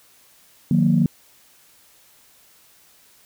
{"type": "chord", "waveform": "sine", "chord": "D# minor", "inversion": "none", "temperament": "equal with one note detuned", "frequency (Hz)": [155.56, 181.61, 233.1], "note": ["D#3", "F#3", "A#3"], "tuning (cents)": [0, -32, 0], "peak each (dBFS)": -18, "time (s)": [0.71, 1.06], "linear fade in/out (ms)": 2, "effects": ["tanh soft clip ceiling -5 dBFS", "white hiss -54 dBFS RMS until 3.25 s"]}